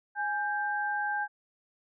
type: tone pair together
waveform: sine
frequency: 830.5 / 1576 Hz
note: G#5 / G6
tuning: 0 / +9 cents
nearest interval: major seventh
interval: 1109 cents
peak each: -31 / -31 dBFS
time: 0.15-1.28 s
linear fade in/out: 50 ms
effects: none